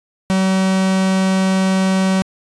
45% pulse tone, 189.8 Hz, F#3, 44 cents sharp, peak -13 dBFS, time 0.3-2.22 s, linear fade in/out 0 ms, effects resampled to 22050 Hz

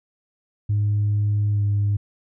sine tone with pitch glide, 103.7 to 102.1 Hz, G#2 to G#2, -2 to -29 cents, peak -16 dBFS, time 0.69-1.97 s, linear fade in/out 10 ms, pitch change -27 cents, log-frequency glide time 1.51-1.63 s, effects tanh soft clip ceiling -15 dBFS

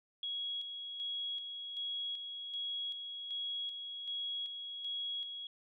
sine tone with tremolo, 3322 Hz, G#7, in tune, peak -36 dBFS, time 0.23-5.47 s, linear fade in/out 2 ms, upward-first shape square, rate 1.3 Hz, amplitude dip 45%, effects none

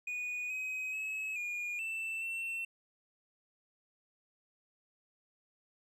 triangle tone with pitch steps, 2466 / 2527 / 2573 / 2432 / 2663 / 2699 Hz, D#7 / D#7 / E7 / D#7 / E7 / E7, -16 / +26 / -43 / -40 / +17 / +40 cents, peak -34 dBFS, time 0.07-2.65 s, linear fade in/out 5 ms, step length 430 ms, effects none

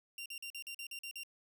sawtooth tone bursts, 2771 Hz, F7, 14 cents flat, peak -39 dBFS, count 9, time 0.18-1.234 s, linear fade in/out 2 ms, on 78 ms, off 44 ms, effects none

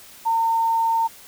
sine tone, 910 Hz, A#5, 42 cents flat, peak -17 dBFS, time 0.25-1.08 s, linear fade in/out 20 ms, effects white hiss -45 dBFS RMS until 1.27 s

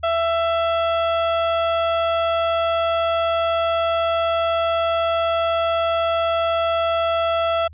30% pulse tone, 666 Hz, E5, 18 cents sharp, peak -15 dBFS, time 0.03-7.68 s, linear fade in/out 10 ms, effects added 79 Hz sine -40 dBFS peak until 7.73 s + resampled to 8000 Hz

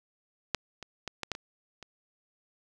clicks, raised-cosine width 0.2 ms, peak -9 / -24 / -18 / -16 / -14 / -22 / -27 dBFS, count 7, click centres 0.547 / 0.827 / 1.077 / 1.233 / 1.317 / 1.351 / 1.827 s, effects none

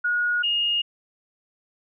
sine tone pair in turn, 1447 / 2849 Hz, F#6 / F7, -39 / +34 cents, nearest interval octave, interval 1173 cents, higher second, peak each -20 dBFS, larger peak neither, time 0.04-0.43 / 0.43-0.82 s, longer neither, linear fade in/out 10 ms, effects none

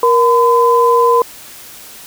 sine tone pair together, 472.1 / 1014 Hz, A#4 / B5, +22 / +45 cents, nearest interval octave + minor second, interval 1323 cents, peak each -10 dBFS, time 0.03-1.22 s, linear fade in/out 2 ms, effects white hiss -35 dBFS RMS until 2.06 s

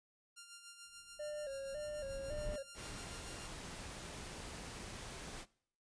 5% pulse tone with tremolo, 1395 Hz, F6, 2 cents flat, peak -38 dBFS, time 0.36-3.48 s, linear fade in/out 20 ms, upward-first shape sine, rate 6.9 Hz, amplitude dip 55%
brown noise with exponential growth, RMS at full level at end -41 dBFS, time 0.85-2.56 s, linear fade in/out 2 ms, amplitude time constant 370 ms
triangle tone with vibrato, 571 Hz, D5, 49 cents flat, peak -39 dBFS, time 1.19-2.63 s, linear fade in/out 10 ms, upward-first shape square, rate 1.8 Hz, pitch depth 81 cents each way
pink noise, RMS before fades -48 dBFS, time 2.74-5.46 s, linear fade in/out 50 ms
effects noise-tail reverb RT60 0.6 s tail -22 dB re dry + resampled to 22050 Hz

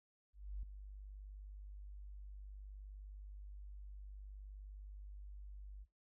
sine tone with ADSR envelope, 49.7 Hz, G1, 25 cents sharp, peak -39 dBFS, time 0.33-5.86 s, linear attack 300 ms, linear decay 3 ms, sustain -9 dB, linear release 39 ms, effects noise-tail reverb RT60 0.2 s tail -22 dB re dry

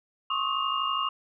sine tone cluster, 1072 / 1124 / 1257 / 2820 Hz, C6 / C#6 / D#6 / F7, +42 / +24 / +17 / +16 cents, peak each -31 dBFS, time 0.3-1.09 s, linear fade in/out 5 ms, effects none

